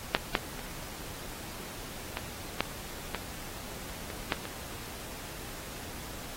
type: clicks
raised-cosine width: 0.3 ms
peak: -6 / -8 / -24 / -16 / -8 / -15 / -28 / -24 / -10 / -22 dBFS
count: 10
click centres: 0.149 / 0.352 / 0.593 / 2.171 / 2.606 / 3.147 / 3.897 / 4.102 / 4.322 / 4.454 s
effects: pink hiss -43 dBFS RMS until 6.36 s + AAC 48 kbps